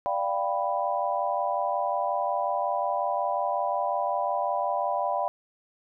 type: chord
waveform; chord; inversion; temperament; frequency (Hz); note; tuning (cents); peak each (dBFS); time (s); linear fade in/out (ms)
sine; G dominant seventh; second; equal; 587.3 / 698.5 / 784 / 987.8; D5 / F5 / G5 / B5; 0 / 0 / 0 / 0; -30; 0.06-5.28; 0
effects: none